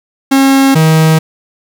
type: tone pair in turn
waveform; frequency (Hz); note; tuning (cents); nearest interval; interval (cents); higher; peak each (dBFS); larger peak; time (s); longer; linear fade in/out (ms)
45% pulse; 270.8 / 158.76; C#4 / D#3; -40 / +35; major sixth; 925; first; -5; neither; 0.31-0.75 / 0.75-1.19; neither; 10
effects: 7-bit